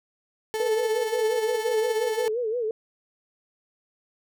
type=tone with tremolo; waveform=35% pulse; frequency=437.5 Hz; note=A4; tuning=10 cents flat; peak=-23 dBFS; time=0.54-2.28 s; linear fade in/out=0 ms; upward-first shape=sine; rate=17 Hz; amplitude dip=35%
type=tone with vibrato; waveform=sine; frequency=461.6 Hz; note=A#4; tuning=17 cents flat; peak=-24 dBFS; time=0.6-2.71 s; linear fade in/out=2 ms; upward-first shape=sine; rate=5.7 Hz; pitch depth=130 cents each way
effects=none